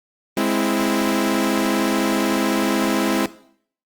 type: chord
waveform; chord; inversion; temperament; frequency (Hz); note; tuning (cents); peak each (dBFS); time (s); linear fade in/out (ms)
sawtooth; Ab augmented; none; equal; 207.7 / 261.6 / 329.6; Ab3 / C4 / E4; 0 / 0 / 0; -18; 0.37-3.26; 2
effects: noise-tail reverb RT60 0.6 s tail -17 dB re dry + Opus 32 kbps